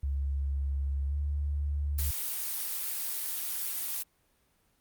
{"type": "tone with pitch glide", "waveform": "sine", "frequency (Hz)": [69.3, 72.24], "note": ["C#2", "D2"], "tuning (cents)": [0, -28], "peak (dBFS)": -28, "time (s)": [0.03, 2.11], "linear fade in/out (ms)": 5, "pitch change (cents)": 72, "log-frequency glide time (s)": [1.08, 1.14]}
{"type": "noise", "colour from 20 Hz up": "blue", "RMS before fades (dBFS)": -34, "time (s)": [1.98, 4.03], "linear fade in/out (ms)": 10}
{"effects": ["pink hiss -70 dBFS RMS until 4.8 s", "Opus 32 kbps"]}